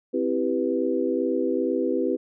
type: chord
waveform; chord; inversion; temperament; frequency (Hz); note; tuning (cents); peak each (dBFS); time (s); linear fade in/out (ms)
sine; C major seventh; none; equal; 261.6 / 329.6 / 392 / 493.9; C4 / E4 / G4 / B4; 0 / 0 / 0 / 0; -27; 0.13-2.17; 20
effects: none